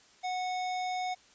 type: tone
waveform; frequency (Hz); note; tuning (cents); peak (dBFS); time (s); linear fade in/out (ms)
square; 735; F#5; -12; -32; 0.23-1.15; 20
effects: white hiss -60 dBFS RMS until 1.34 s + resampled to 16000 Hz